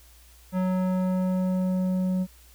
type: tone with low-pass filter sweep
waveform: square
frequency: 185 Hz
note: F#3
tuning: in tune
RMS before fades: -25 dBFS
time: 0.52-2.27 s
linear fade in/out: 50 ms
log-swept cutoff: 1300 to 380 Hz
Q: 0.79
effects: added 60 Hz sine -52 dBFS peak until 2.54 s + white hiss -56 dBFS RMS until 2.54 s